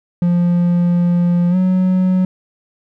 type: tone with pitch glide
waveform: triangle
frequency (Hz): 174.61 to 184.99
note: F3 to F#3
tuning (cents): 0 to 0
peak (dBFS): -9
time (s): 0.22-2.25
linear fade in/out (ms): 2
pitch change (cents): +100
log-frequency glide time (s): 1.5-1.56
effects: none